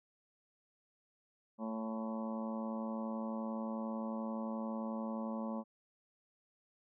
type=harmonic tone with a mistuned harmonic; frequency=111.4 Hz; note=A2; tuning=22 cents sharp; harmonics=2 / 3 / 4 / 5 / 6 / 7 / 8 / 9 / 10; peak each=-38 / -52 / -54 / -45 / -53 / -54 / -50 / -50 / -53 dBFS; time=1.58-5.64 s; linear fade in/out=50 ms; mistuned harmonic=8; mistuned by=-24 cents; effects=none